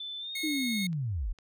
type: tone with pitch glide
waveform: sine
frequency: 3520 to 3706 Hz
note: A7 to A#7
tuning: 0 to -11 cents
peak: -36 dBFS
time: 0-0.87 s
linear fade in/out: 5 ms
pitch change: +89 cents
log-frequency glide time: 0.19-0.32 s
type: tone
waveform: sawtooth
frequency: 2170 Hz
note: C#7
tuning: 37 cents flat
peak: -30 dBFS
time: 0.35-0.87 s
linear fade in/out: 5 ms
type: linear sweep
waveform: sine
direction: down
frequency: 320 to 32.7 Hz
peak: -29 dBFS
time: 0.43-1.33 s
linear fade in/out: 10 ms
type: clicks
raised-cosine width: 0.2 ms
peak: -37 dBFS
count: 2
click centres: 0.93 / 1.387 s
effects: none